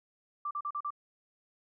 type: tone bursts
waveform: sine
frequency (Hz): 1174.7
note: D6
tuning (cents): 0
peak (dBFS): -32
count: 5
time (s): 0.45-0.905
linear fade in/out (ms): 5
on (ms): 59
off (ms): 40
effects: none